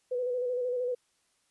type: tone with vibrato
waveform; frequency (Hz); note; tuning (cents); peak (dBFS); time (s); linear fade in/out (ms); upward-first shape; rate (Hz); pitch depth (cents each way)
sine; 496.5; B4; +9; -28; 0.11-0.95; 10; square; 13; 31
effects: white hiss -72 dBFS RMS until 1.5 s + resampled to 24000 Hz